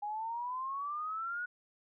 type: exponential sweep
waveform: sine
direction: up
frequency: 819 to 1472 Hz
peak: -35 dBFS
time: 0.02-1.46 s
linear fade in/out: 10 ms
effects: none